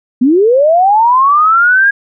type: linear sweep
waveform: sine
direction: up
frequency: 233.1 to 1645 Hz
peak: -5 dBFS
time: 0.21-1.91 s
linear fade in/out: 10 ms
effects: none

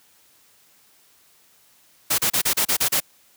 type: noise bursts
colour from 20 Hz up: white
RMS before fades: -20 dBFS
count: 8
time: 2.1-3.003 s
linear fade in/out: 10 ms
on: 84 ms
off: 33 ms
effects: white hiss -57 dBFS RMS until 3.36 s + high-pass 60 Hz 12 dB/octave

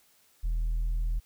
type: tone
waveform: sine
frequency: 40.64 Hz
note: E1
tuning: 24 cents flat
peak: -23 dBFS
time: 0.43-1.2 s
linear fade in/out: 20 ms
effects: tanh soft clip ceiling -25 dBFS + white hiss -64 dBFS RMS until 1.25 s

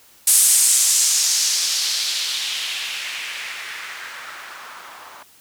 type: noise with low-pass filter sweep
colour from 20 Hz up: violet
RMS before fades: -21 dBFS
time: 0.27-5.23 s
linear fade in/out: 5 ms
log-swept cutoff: 9800 to 950 Hz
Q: 1.9
effects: white hiss -51 dBFS RMS until 5.4 s

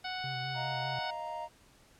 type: harmonic tone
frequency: 740 Hz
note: F#5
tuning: in tune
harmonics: 1 / 2 / 3 / 4 / 5 / 6 / 7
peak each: -39 / -42 / -44 / -45 / -46 / -47 / -47 dBFS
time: 0.04-1.11 s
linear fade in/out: 10 ms
type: tone with vibrato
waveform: triangle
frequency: 131.3 Hz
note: C3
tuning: 6 cents sharp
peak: -37 dBFS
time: 0.24-0.99 s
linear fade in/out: 2 ms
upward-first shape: square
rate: 5 Hz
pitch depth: 36 cents each way
type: chord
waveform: triangle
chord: Eb suspended second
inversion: none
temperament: equal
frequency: 622.3 / 698.5 / 932.3 Hz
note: Eb5 / F5 / Bb5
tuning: 0 / 0 / 0 cents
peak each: -41 / -41 / -37 dBFS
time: 0.54-1.49 s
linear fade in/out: 50 ms
effects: pink hiss -62 dBFS RMS until 1.99 s + low-pass 11000 Hz 12 dB/octave

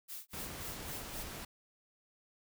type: noise with tremolo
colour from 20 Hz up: blue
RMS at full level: -44 dBFS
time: 0.08-1.24 s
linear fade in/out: 20 ms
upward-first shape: sine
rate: 3.8 Hz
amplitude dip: 100%
type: noise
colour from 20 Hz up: pink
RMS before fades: -45 dBFS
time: 0.33-1.45 s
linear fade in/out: 5 ms
effects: none

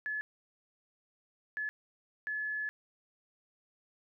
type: tone bursts at uneven times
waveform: sine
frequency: 1714 Hz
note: A6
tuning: 46 cents flat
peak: -33 dBFS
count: 3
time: 0.06-0.21 / 1.57-1.69 / 2.27-2.69 s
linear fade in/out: 0 ms
effects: none

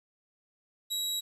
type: tone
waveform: sawtooth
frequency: 3868 Hz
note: B7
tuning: 37 cents flat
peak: -27 dBFS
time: 0.9-1.21 s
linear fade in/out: 20 ms
effects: resampled to 32000 Hz + 10-bit

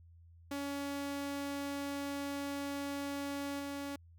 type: tone with level steps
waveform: sawtooth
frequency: 281.7 Hz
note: C#4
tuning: 28 cents sharp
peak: -33 / -35 dBFS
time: 0.51-3.96 s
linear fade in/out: 5 ms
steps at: 3.59 s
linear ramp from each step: 10 ms
effects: added 84 Hz sine -56 dBFS peak until 4.18 s

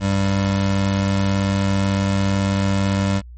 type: tone pair together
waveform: square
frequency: 98 / 196 Hz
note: G2 / G3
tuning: 0 / 0 cents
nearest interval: octave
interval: 1200 cents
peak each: -20 dBFS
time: 0-3.22 s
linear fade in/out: 50 ms
effects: added 60 Hz sine -35 dBFS peak until 3.37 s + MP3 32 kbps

